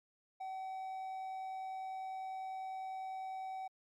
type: tone with amplitude modulation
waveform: triangle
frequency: 760 Hz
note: F#5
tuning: 46 cents sharp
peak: -37 dBFS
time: 0.4-3.68 s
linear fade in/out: 10 ms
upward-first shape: sine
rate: 110 Hz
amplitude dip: 25%
effects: MP3 96 kbps